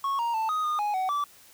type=tone with pitch steps; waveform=triangle; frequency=1101 / 936 / 885 / 1250 / 1223 / 832 / 751 / 1159 Hz; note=C#6 / A#5 / A5 / D#6 / D#6 / G#5 / F#5 / D6; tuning=-12 / +7 / +10 / +8 / -30 / +3 / +26 / -23 cents; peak=-23 dBFS; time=0.04-1.24 s; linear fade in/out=2 ms; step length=150 ms; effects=white hiss -54 dBFS RMS until 1.53 s

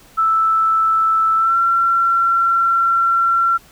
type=tone with pitch glide; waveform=sine; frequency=1318.5 to 1360.3 Hz; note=E6 to F6; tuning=0 to -46 cents; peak=-12 dBFS; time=0.17-3.58 s; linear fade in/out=20 ms; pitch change=+54 cents; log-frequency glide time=1.36-1.57 s; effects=pink hiss -47 dBFS RMS until 3.71 s

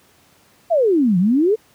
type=exponential two-way sweep; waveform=sine; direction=down then up; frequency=714 to 170 to 461.3 Hz; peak=-12 dBFS; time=0.7-1.56 s; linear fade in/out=20 ms; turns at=1.18 s; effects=pink hiss -54 dBFS RMS until 1.74 s + high-pass 100 Hz 12 dB/octave

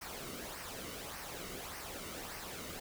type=noise with flanger; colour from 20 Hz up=pink; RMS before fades=-45 dBFS; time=0.01-2.8 s; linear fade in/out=10 ms; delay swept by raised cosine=0.27 to 1.22 ms; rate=1.7 Hz; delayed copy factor=-0.55; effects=none

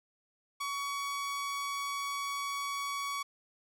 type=tone; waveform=sawtooth; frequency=1126 Hz; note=C#6; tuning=27 cents sharp; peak=-30 dBFS; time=0.6-3.23 s; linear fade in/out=10 ms; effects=low-pass 12000 Hz 12 dB/octave

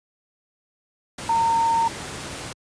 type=tone in noise; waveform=sine; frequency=916 Hz; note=A#5; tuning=31 cents flat; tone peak=-17 dBFS; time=1.29-1.88 s; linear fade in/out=5 ms; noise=pink; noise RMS=-33 dBFS; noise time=1.18-2.53 s; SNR=+13 dB; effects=high-pass 80 Hz 12 dB/octave + resampled to 22050 Hz

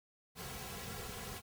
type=noise with comb filter; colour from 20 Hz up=pink; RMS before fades=-45 dBFS; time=0.35-1.42 s; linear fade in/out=50 ms; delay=3.3 ms; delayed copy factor=-0.75; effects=none

